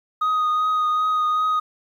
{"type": "tone with vibrato", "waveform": "sine", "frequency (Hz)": 1246, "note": "D#6", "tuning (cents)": 2, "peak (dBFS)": -15, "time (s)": [0.21, 1.6], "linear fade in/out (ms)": 10, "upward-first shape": "triangle", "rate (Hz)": 2.6, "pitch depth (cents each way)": 19, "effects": ["tanh soft clip ceiling -17 dBFS", "9-bit"]}